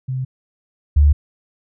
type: tone pair in turn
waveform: sine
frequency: 130 / 72.96 Hz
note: C3 / D2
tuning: -11 / -11 cents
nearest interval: minor seventh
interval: 1000 cents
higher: first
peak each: -20 / -8 dBFS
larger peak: second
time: 0.08-0.25 / 0.96-1.13 s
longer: neither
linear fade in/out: 10 ms
effects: none